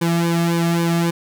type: tone with flanger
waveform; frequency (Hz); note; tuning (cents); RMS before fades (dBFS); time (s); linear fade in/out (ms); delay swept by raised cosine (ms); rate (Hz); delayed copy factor
sawtooth; 168.9; E3; +42; -18; 0.01-1.11; 10; 1.5 to 2.1; 3.7; -0.95
effects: none